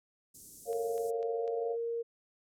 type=band-stop noise; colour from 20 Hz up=white; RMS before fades=-49 dBFS; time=0.34-1.11 s; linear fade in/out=10 ms; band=370 to 6300 Hz; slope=24 dB/octave
type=chord; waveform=sine; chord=A augmented; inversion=none; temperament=equal; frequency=440 / 554.4 / 698.5 Hz; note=A4 / C#5 / E#5; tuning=0 / 0 / 0 cents; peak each=-44 / -40 / -40 dBFS; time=0.65-1.77 s; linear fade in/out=50 ms
type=tone with pitch glide; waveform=sine; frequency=460.2 to 465.3 Hz; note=A#4 to A#4; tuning=-22 to -3 cents; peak=-32 dBFS; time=0.67-2.03 s; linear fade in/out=20 ms; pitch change=+19 cents; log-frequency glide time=1.27-1.88 s
type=click train; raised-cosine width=0.2 ms; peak=-37 dBFS; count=4; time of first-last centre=0.73-1.478 s; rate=4.01 Hz
effects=low-pass 12000 Hz 12 dB/octave